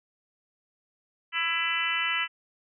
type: harmonic tone with a mistuned harmonic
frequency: 332.8 Hz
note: E4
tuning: 17 cents sharp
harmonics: 3 / 4 / 5 / 6 / 7 / 8 / 9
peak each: -39 / -33 / -35 / -30 / -34 / -32 / -32 dBFS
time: 1.32-2.28 s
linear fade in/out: 50 ms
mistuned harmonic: 7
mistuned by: +22 cents
effects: none